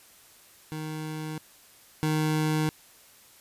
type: tone pair in turn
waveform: 25% pulse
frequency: 155.56 / 154.96 Hz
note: D#3 / D#3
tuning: 0 / -7 cents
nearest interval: unison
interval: 7 cents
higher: first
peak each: -29 / -20 dBFS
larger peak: second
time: 0.72-1.38 / 2.03-2.69 s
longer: neither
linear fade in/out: 0 ms
effects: white hiss -55 dBFS RMS until 3.4 s + resampled to 32000 Hz